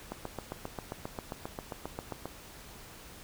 click train, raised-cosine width 1 ms, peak -22 dBFS, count 17, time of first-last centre 0.12-2.256 s, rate 7.49 Hz, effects pink hiss -50 dBFS RMS until 3.23 s

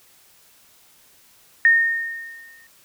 sine tone with exponential decay, 1837 Hz, A#6, 26 cents flat, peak -9 dBFS, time 1.65-2.67 s, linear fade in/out 1 ms, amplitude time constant 220 ms, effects white hiss -54 dBFS RMS until 2.84 s

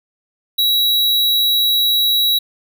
square tone, 3881 Hz, B7, 31 cents flat, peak -13 dBFS, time 0.58-2.39 s, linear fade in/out 10 ms, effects none

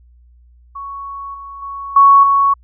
sine tone with level steps, 1112 Hz, C#6, 5 cents sharp, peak -25 / -29 / -24 / -4 / -9 dBFS, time 0.75-2.54 s, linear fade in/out 10 ms, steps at 1.34 / 1.62 / 1.96 / 2.23 s, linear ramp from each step 5 ms, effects added 60 Hz sine -44 dBFS peak until 2.63 s

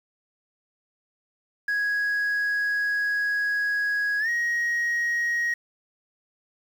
sine tone with pitch glide, 1661.2 to 1886.3 Hz, G#6 to A#6, 0 to +20 cents, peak -20 dBFS, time 1.68-5.54 s, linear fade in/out 5 ms, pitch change +220 cents, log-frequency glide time 4.19-4.29 s, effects tanh soft clip ceiling -21 dBFS + 8-bit

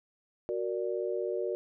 sine chord, Gb augmented, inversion none, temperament equal, 370 / 466.2 / 587.3 Hz, Gb4 / Bb4 / D5, 0 / 0 / 0 cents, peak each -33 / -34 / -36 dBFS, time 0.49-1.55 s, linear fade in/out 0 ms, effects none

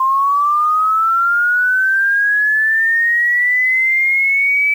sine linear sweep, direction up, 1046.5 to 2309 Hz, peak -11 dBFS, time 0-4.74 s, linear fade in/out 5 ms, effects 7-bit

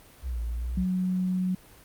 sine linear two-way sweep, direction down then up, 67 to 56.6 to 63.2 Hz, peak -28 dBFS, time 0.22-0.86 s, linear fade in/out 50 ms, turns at 0.41 s
sine tone, 184.1 Hz, F#3, 8 cents flat, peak -24 dBFS, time 0.77-1.55 s, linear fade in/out 5 ms
effects pink hiss -53 dBFS RMS until 1.84 s + Opus 32 kbps

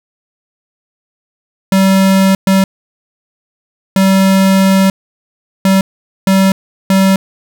square tone bursts at uneven times, 192.3 Hz, G3, 33 cents flat, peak -7 dBFS, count 6, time 1.72-2.35 / 2.47-2.64 / 3.96-4.9 / 5.65-5.81 / 6.27-6.52 / 6.9-7.16 s, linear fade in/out 2 ms, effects none

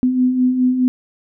sine beating tone pair, 249 / 253.8 Hz, B3 / B3, +14 / +47 cents, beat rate 4.8 Hz, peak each -22 / -13 dBFS, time 0.03-0.88 s, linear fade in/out 0 ms, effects none

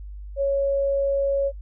sine tone, 554.4 Hz, C#5, in tune, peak -19 dBFS, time 0.36-1.52 s, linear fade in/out 50 ms, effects noise-tail reverb RT60 0.1 s tail -24 dB re dry + added 50 Hz sine -34 dBFS peak until 1.61 s

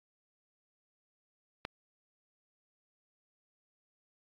click, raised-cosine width 0.3 ms, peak -20 dBFS, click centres 1.651 s, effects AAC 48 kbps

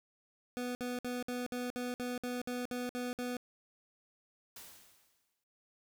25% pulse tone bursts, 246.9 Hz, B3, in tune, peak -32 dBFS, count 12, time 0.57-3.368 s, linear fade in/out 0 ms, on 180 ms, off 58 ms
white noise with exponential decay, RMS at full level -48 dBFS, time 4.56-5.44 s, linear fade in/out 5 ms, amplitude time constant 190 ms
effects none

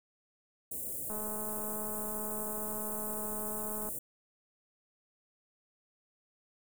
white band-stop noise, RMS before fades -39 dBFS, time 0.71-3.99 s, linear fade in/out 5 ms, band 650 to 7900 Hz, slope 48 dB/octave
click train, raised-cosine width 1 ms, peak -30 dBFS, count 595, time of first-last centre 1.1-3.889 s, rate 213 Hz
effects none

